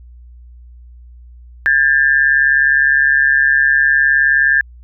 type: tone pair together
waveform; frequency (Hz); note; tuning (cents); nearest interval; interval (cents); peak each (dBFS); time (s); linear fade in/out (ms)
sine; 1620.5 / 1760; G#6 / A6; -43 / 0; minor second; 143; -12; 1.66-4.61; 0
effects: added 60 Hz sine -36 dBFS peak until 4.83 s